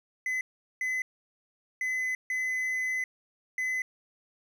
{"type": "tone bursts at uneven times", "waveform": "triangle", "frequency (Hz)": 2024, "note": "B6", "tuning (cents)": 42, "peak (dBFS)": -26, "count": 5, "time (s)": [[0.26, 0.41], [0.81, 1.02], [1.81, 2.15], [2.3, 3.04], [3.58, 3.82]], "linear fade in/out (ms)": 2, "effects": []}